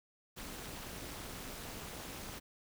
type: noise with amplitude modulation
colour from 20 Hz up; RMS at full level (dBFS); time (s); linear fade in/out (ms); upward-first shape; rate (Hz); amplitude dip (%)
pink; -42; 0.36-2.4; 20; sine; 233; 85
effects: none